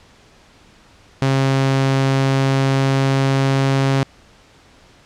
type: tone with pitch glide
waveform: sawtooth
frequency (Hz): 134.8 to 135.66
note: C#3 to C#3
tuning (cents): -48 to -37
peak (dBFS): -10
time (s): 1.22-4.03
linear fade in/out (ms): 0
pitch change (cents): +11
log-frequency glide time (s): 1.96-3.75
effects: pink hiss -49 dBFS RMS until 5.05 s + low-pass 6000 Hz 12 dB/octave